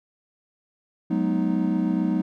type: chord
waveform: triangle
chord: G# minor seventh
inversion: third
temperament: equal with one note detuned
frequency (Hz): 185 / 212.3 / 246.9 / 311.1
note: F#3 / G#3 / B3 / D#4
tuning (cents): 0 / +38 / 0 / 0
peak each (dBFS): -23 / -25 / -25 / -24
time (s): 1.1-2.22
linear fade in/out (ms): 10
effects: none